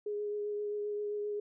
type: tone with vibrato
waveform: sine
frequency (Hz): 415.3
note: G#4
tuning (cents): 0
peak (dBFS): -33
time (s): 0.06-1.4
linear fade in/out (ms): 5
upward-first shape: triangle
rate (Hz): 7.6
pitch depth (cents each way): 16
effects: none